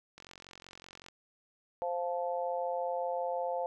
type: click train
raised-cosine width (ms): 0.2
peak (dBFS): -32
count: 42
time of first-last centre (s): 0.18-1.085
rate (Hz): 45.3
type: harmonic tone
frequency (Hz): 174.61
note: F3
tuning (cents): 0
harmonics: 3 / 4 / 5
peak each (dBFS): -34 / -36 / -38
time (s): 1.82-3.66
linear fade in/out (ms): 0
effects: none